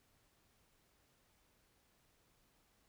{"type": "silence", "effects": ["pink hiss -74 dBFS RMS until 2.88 s"]}